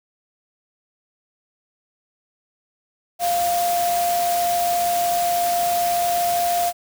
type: tone in noise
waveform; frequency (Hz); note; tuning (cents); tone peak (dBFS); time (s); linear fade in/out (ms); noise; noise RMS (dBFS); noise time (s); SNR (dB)
sine; 698.5; F5; 0; -18; 3.19-6.73; 50; white; -28; 3.19-6.73; +7
effects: none